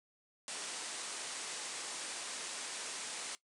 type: low-pass noise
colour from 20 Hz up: white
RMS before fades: -43 dBFS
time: 0.48-3.35 s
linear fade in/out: 0 ms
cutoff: 9700 Hz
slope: 96 dB/octave
effects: noise-tail reverb RT60 0.1 s tail -17 dB re dry + high-pass 300 Hz 12 dB/octave